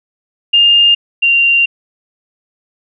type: tone pair in turn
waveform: sine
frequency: 2814 / 2772 Hz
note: F7 / F7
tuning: +12 / -14 cents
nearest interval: unison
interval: 26 cents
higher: first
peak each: -5 / -7 dBFS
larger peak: first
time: 0.53-0.95 / 1.22-1.66 s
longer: second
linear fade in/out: 10 ms
effects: none